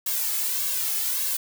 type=noise with flanger; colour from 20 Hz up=blue; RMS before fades=-26 dBFS; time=0.06-1.37 s; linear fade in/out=5 ms; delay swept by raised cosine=1.8 to 2.34 ms; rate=1.7 Hz; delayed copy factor=+0.9; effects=none